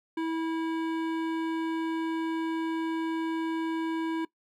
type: tone with hard clipping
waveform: sine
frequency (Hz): 325.4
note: E4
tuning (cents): -22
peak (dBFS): -30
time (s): 0.17-4.25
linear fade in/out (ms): 5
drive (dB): 15
effects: noise-tail reverb RT60 0.1 s tail -20 dB re dry